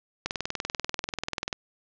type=click train; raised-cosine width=0.2 ms; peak=-12 dBFS; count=27; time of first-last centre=0.26-1.528 s; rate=20.5 Hz; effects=resampled to 16000 Hz + 8-bit